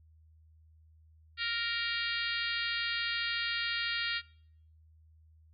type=harmonic tone; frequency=466.2 Hz; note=A#4; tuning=in tune; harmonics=3 / 4 / 5 / 6 / 7 / 8 / 9 / 10; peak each=-39 / -37 / -40 / -39 / -41 / -40 / -41 / -43 dBFS; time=1.37-4.22 s; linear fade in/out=50 ms; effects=noise-tail reverb RT60 0.7 s tail -23 dB re dry + added 79 Hz sine -58 dBFS peak until 5.53 s